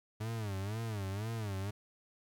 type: tone with vibrato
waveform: 40% pulse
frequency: 104.9 Hz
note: G#2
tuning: 18 cents sharp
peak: -35 dBFS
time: 0.2-1.71 s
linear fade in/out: 10 ms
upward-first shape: sine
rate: 2 Hz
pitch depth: 160 cents each way
effects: 12-bit